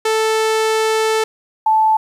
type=tone pair in turn; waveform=sawtooth / sine; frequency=440 / 874.2 Hz; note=A4 / A5; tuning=0 / -11 cents; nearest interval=octave; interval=1189 cents; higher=second; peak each=-10 dBFS; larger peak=neither; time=0.05-1.24 / 1.66-1.97 s; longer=first; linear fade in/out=5 ms; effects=low-pass 10000 Hz 12 dB/octave + 8-bit